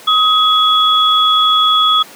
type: tone pair together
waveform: sine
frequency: 1263 / 3366 Hz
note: D#6 / G#7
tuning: +26 / +23 cents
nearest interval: octave + perfect fourth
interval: 1697 cents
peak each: -11 dBFS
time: 0.07-2.03 s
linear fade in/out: 10 ms
effects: pink hiss -36 dBFS RMS until 2.15 s + high-pass 300 Hz 12 dB/octave